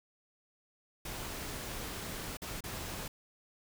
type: noise with dropouts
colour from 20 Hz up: pink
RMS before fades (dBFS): -41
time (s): 1.05-3.08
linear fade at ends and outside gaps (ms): 5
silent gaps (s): 2.371-2.418 / 2.607-2.638
effects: none